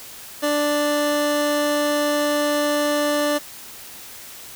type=tone pair together; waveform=25% pulse; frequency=294 / 588 Hz; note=D4 / D5; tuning=+2 / +2 cents; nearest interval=octave; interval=1200 cents; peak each=-18 / -20 dBFS; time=0.42-3.39 s; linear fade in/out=20 ms; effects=white hiss -39 dBFS RMS until 4.55 s